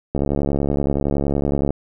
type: click train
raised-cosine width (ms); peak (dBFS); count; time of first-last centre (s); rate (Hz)
2; -7; 111; 0.15-1.706; 70.7
effects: none